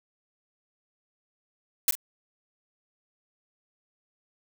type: noise with echo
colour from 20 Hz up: blue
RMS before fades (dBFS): -21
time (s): 1.88-1.91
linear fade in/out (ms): 2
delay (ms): 43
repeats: 1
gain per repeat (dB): -15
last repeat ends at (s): 1.953
effects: none